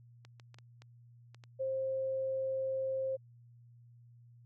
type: clicks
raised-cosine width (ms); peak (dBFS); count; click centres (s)
0.2; -37; 7; 0.25 / 0.398 / 0.544 / 0.586 / 0.82 / 1.346 / 1.438
type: tone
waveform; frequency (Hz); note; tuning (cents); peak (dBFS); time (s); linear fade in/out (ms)
sine; 530; C5; +22; -32; 1.59-3.17; 20
effects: added 119 Hz sine -56 dBFS peak until 4.45 s